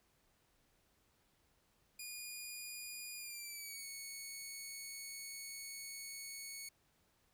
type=tone with pitch glide; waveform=10% pulse; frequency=2444 to 2215 Hz; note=D#7 to C#7; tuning=-32 to -2 cents; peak=-37 dBFS; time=1.99-6.69 s; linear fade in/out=5 ms; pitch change=-170 cents; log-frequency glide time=3.16-3.86 s; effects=pink hiss -75 dBFS RMS until 7.33 s